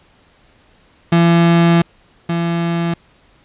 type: tone pair in turn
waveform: 35% pulse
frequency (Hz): 169.2 / 169.2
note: E3 / E3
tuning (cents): +45 / +45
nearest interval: unison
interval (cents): 0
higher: neither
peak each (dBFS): -7 / -14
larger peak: first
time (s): 1.12-1.82 / 2.29-2.94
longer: first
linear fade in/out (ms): 5
effects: pink hiss -52 dBFS RMS until 3.44 s + resampled to 8000 Hz